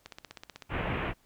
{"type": "click train", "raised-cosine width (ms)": 0.2, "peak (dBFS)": -25, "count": 10, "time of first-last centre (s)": [0.06, 0.623], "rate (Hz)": 16}
{"type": "low-pass noise", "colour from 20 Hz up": "pink", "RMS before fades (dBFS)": -32, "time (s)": [0.69, 1.14], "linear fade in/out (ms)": 50, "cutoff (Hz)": 2900, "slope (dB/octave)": 48}
{"effects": ["pink hiss -67 dBFS RMS until 1.25 s"]}